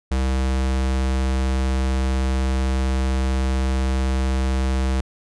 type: tone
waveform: square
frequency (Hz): 65.41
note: C2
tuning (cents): 0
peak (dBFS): -19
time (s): 0.11-5.01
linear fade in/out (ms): 5
effects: resampled to 22050 Hz